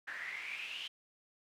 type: noise with band-pass filter sweep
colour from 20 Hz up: pink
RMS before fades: -43 dBFS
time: 0.07-0.88 s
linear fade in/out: 10 ms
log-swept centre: 1700 to 3100 Hz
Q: 8.9
effects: none